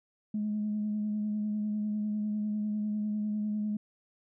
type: tone with vibrato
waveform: sine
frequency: 210.9 Hz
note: G#3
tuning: 27 cents sharp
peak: -28 dBFS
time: 0.34-3.77 s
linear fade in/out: 5 ms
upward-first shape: sine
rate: 10 Hz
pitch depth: 20 cents each way
effects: tanh soft clip ceiling -24 dBFS